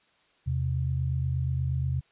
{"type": "tone pair together", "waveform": "sine", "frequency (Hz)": [82.41, 130.81], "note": ["E2", "C3"], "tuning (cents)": [0, 0], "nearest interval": "minor sixth", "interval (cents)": 800, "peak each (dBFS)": [-29, -27], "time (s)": [0.46, 2.01], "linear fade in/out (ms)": 20, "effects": ["white hiss -65 dBFS RMS until 2.11 s", "resampled to 8000 Hz"]}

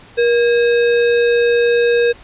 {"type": "tone with sample-and-hold", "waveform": "sine", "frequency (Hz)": 474.6, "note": "A#4", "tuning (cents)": 31, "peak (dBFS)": -10, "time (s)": [0.17, 2.13], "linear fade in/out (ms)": 20, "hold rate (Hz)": 2100, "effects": ["pink hiss -42 dBFS RMS until 2.23 s", "resampled to 8000 Hz"]}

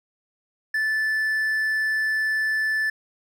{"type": "tone", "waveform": "triangle", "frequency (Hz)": 1751, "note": "A6", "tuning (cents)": -9, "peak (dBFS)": -19, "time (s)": [0.74, 2.9], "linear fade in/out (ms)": 5, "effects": []}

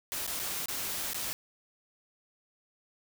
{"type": "noise with dropouts", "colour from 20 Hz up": "white", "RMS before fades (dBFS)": -35, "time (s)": [0.12, 1.33], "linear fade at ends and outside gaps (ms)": 0, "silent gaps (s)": [[0.266, 0.276], [0.393, 0.398], [0.658, 0.684], [1.133, 1.145]], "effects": []}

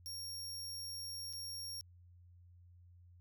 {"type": "tone with dropouts", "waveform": "sawtooth", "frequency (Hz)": 5560, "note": "F8", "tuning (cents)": -9, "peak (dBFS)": -40, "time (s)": [0.06, 1.81], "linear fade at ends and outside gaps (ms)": 0, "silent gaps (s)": [1.328, 1.334], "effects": ["added 88 Hz sine -58 dBFS peak until 3.2 s"]}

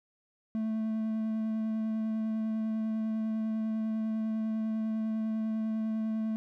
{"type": "tone with vibrato", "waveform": "triangle", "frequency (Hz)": 220, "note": "A3", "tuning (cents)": 0, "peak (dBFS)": -27, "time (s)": [0.55, 6.36], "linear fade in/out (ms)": 0, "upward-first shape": "sine", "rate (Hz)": 10, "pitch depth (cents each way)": 10, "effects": []}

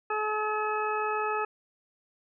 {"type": "harmonic tone", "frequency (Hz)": 427.2, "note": "G#4", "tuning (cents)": 49, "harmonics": [1, 2, 3, 4, 6], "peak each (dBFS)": [-32, -32, -31, -38, -38], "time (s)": [0.1, 1.45], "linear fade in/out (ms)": 5, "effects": []}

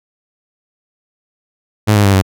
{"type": "tone with pitch steps", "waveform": "sawtooth", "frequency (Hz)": [106.5, 102.63, 98.91, 95.32], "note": ["G#2", "G#2", "G2", "G2"], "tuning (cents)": [44, -20, 16, -48], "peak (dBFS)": -4, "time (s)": [1.87, 2.222], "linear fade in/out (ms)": 20, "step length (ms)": 88, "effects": []}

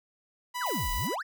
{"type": "tone", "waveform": "sawtooth", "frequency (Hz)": 987.8, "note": "B5", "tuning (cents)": 0, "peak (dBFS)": -28, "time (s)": [0.54, 1.16], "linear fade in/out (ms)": 20}
{"type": "exponential two-way sweep", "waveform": "triangle", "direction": "down then up", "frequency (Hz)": [1948, 30.93, 1948], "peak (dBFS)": -29, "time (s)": [0.6, 1.23], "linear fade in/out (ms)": 20, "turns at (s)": 0.92}
{"type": "noise", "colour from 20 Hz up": "violet", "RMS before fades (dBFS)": -38, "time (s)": [0.66, 1.07], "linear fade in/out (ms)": 0}
{"effects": []}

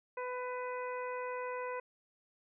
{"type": "harmonic tone", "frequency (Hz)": 499.3, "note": "B4", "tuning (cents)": 19, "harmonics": [1, 2, 3, 4, 5], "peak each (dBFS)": [-39, -41, -48, -49, -51], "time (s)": [0.17, 1.8], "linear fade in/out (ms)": 5, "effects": []}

